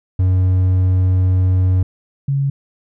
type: tone pair in turn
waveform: triangle / sine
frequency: 92.5 / 138.59 Hz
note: F#2 / C#3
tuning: 0 / 0 cents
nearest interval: perfect fifth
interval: 700 cents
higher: second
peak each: -9 / -14 dBFS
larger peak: first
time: 0.19-1.83 / 2.28-2.5 s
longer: first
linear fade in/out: 5 ms
effects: none